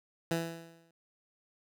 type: tone with exponential decay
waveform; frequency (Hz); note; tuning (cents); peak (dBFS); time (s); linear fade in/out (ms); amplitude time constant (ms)
15% pulse; 166.2; E3; +15; -21; 0.31-0.91; 2; 130
effects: none